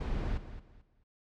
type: noise with echo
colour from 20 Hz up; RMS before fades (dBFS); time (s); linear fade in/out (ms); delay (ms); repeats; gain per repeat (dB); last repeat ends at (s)
brown; -33; 0-0.38; 10; 220; 3; -12; 1.04
effects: low-pass 4000 Hz 12 dB/octave